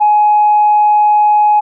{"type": "tone", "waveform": "sine", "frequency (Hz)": 840, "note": "G#5", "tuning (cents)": 19, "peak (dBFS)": -5, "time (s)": [0, 1.61], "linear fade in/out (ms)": 20, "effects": ["tanh soft clip ceiling -2 dBFS"]}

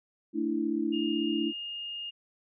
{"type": "chord", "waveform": "sine", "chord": "A suspended fourth", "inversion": "none", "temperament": "equal with one note detuned", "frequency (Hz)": [222.7, 293.7, 329.6], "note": ["A3", "D4", "E4"], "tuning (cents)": [21, 0, 0], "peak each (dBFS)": [-33, -31, -30], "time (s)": [0.33, 1.53], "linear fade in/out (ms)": 50}
{"type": "tone", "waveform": "sine", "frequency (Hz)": 2835, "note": "F7", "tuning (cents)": 25, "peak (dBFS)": -35, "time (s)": [0.92, 2.11], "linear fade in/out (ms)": 20}
{"effects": []}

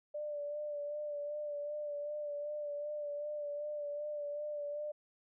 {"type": "tone with vibrato", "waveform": "sine", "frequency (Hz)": 589, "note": "D5", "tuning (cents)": 5, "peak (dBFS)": -37, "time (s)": [0.14, 4.92], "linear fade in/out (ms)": 10, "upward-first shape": "sine", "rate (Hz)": 2.6, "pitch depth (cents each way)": 30, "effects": []}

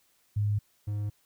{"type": "tone pair in turn", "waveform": ["sine", "triangle"], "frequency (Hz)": [103.8, 103.8], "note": ["G#2", "G#2"], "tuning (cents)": [0, 0], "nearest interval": "unison", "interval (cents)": 0, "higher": "neither", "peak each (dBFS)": [-24, -27], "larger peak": "first", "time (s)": [[0.36, 0.59], [0.87, 1.1]], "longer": "neither", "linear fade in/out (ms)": 10, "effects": ["white hiss -68 dBFS RMS until 1.25 s"]}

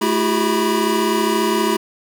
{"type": "tone cluster", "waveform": "square", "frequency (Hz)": [216.8, 332.8, 365.3, 400.2, 974], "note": ["A3", "E4", "F#4", "G4", "B5"], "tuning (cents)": [-25, 17, -22, 36, -24], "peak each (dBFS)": -23, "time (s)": [0.01, 1.77], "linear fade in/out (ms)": 10, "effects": []}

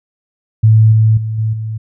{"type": "tone with level steps", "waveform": "sine", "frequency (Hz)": 110, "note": "A2", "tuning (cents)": 0, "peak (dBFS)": [-4, -6, -16, -12, -18], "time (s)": [0.63, 1.78], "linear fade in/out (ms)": 10, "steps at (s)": [0.92, 1.17, 1.38, 1.53], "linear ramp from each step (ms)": 5, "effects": []}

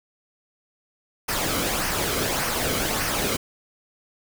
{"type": "noise with flanger", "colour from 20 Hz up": "pink", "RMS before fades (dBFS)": -25, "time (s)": [1.28, 3.37], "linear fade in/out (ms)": 10, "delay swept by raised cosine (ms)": [0.26, 1.14], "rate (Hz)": 1.7, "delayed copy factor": -0.5, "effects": []}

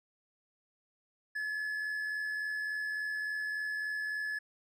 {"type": "tone with amplitude modulation", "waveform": "triangle", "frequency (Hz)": 1712, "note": "A6", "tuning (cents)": -48, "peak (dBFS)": -30, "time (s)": [1.35, 4.39], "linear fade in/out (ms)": 10, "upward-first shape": "sine", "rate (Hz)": 83.5, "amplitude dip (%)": 35, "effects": []}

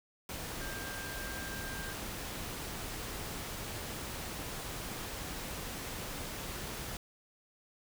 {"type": "tone in noise", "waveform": "sine", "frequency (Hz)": 1590, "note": "G6", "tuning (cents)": 24, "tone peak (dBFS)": -44, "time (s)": [0.61, 1.93], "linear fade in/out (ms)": 2, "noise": "pink", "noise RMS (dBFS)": -41, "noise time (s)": [0.29, 6.97], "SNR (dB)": -6, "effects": []}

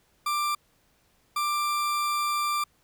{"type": "tone bursts at uneven times", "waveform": "40% pulse", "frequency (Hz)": 1182, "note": "D6", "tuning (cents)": 11, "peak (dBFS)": -24, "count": 2, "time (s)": [[0.26, 0.55], [1.36, 2.64]], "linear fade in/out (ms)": 5, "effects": ["pink hiss -66 dBFS RMS until 2.83 s"]}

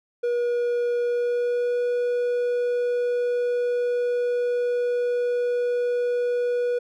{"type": "tone with pitch glide", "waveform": "triangle", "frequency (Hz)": [481, 486.6], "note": ["B4", "B4"], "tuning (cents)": [-46, -26], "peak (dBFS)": -19, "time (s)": [0.23, 6.79], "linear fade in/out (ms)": 10, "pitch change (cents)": 20, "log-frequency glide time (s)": [1.02, 1.81], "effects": []}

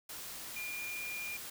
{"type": "tone in noise", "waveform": "sine", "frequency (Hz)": 2407, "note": "D7", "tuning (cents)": 42, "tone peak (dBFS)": -39, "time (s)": [0.56, 1.37], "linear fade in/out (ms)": 5, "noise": "white", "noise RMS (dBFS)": -45, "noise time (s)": [0.09, 1.5], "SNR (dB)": 3, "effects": []}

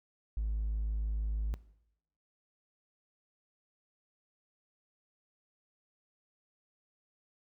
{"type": "tone", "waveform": "triangle", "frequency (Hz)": 53.2, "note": "G#1", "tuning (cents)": 42, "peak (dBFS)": -27, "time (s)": [0.37, 1.54], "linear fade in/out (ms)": 0, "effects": ["noise-tail reverb RT60 0.8 s tail -21 dB re dry", "tanh soft clip ceiling -27 dBFS"]}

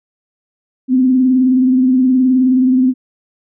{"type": "tone with vibrato", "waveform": "sine", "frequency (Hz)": 256.8, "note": "C4", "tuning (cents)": -32, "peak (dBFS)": -8, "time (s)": [0.88, 2.94], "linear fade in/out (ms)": 50, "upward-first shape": "triangle", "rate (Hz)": 19, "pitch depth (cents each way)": 56, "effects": []}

